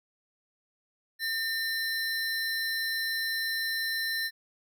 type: tone pair together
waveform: square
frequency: 1810 / 4063 Hz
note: A6 / B7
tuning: +48 / +48 cents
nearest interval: octave + major second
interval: 1400 cents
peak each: -31 / -34 dBFS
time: 1.19-4.31 s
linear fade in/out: 50 ms
effects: none